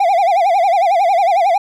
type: tone with vibrato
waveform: triangle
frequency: 736 Hz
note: F#5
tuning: 9 cents flat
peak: -8 dBFS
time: 0-1.58 s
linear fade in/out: 5 ms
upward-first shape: sine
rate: 11 Hz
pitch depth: 180 cents each way
effects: none